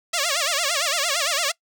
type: tone with vibrato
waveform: 5% pulse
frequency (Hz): 620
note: D#5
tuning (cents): -6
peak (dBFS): -9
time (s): 0.13-1.52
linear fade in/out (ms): 10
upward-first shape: sine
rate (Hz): 8.8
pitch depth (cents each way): 220
effects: noise-tail reverb RT60 0.1 s tail -23 dB re dry